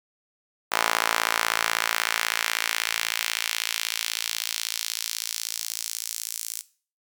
sawtooth tone with high-pass filter sweep, 56.2 Hz, A1, 37 cents sharp, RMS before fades -28 dBFS, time 0.71-6.62 s, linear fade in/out 20 ms, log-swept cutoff 1000 to 7500 Hz, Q 1.1, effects noise-tail reverb RT60 0.4 s tail -17 dB re dry

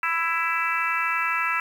harmonic tone, 331.8 Hz, E4, 11 cents sharp, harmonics 3 / 4 / 5 / 6 / 7 / 8, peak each -31 / -26 / -30 / -30 / -31 / -29 dBFS, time 0.03-1.6 s, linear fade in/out 2 ms, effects 8-bit

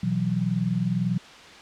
sine chord, B suspended fourth, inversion none, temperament equal, 123.47 / 164.81 / 185 Hz, B2 / E3 / F#3, 0 / 0 / 0 cents, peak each -28 / -27 / -25 dBFS, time 0.03-1.18 s, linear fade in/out 5 ms, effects white hiss -45 dBFS RMS until 1.61 s + low-pass 4000 Hz 12 dB/octave

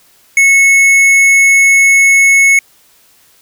sine tone with hard clipping, 2197 Hz, C#7, 16 cents flat, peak -6 dBFS, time 0.37-2.59 s, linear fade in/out 2 ms, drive 10 dB, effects white hiss -48 dBFS RMS until 3.41 s

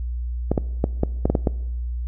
clicks, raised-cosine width 2 ms, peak -5 dBFS, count 8, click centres 0.516 / 0.578 / 0.841 / 1.034 / 1.255 / 1.3 / 1.352 / 1.472 s, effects noise-tail reverb RT60 1.0 s tail -21 dB re dry + added 60 Hz sine -24 dBFS peak until 2.07 s

